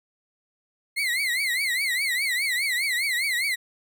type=tone with vibrato; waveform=35% pulse; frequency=2077 Hz; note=C7; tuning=13 cents flat; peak=-21 dBFS; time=0.96-3.56 s; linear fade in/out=20 ms; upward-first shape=triangle; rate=4.9 Hz; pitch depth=190 cents each way; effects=none